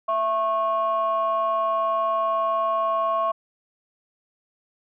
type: tone pair together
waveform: sine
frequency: 664.1 / 1094 Hz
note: E5 / C#6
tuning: +13 / -23 cents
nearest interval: major sixth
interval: 864 cents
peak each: -23 / -21 dBFS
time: 0.08-3.32 s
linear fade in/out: 10 ms
effects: tanh soft clip ceiling -15 dBFS